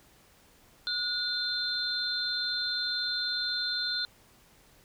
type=tone cluster; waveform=sine; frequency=1453 / 3587 / 4129 Hz; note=F#6 / A7 / C8; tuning=-32 / +33 / -24 cents; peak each=-35 / -34 / -31 dBFS; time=0.87-4.05 s; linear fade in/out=0 ms; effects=pink hiss -60 dBFS RMS until 4.84 s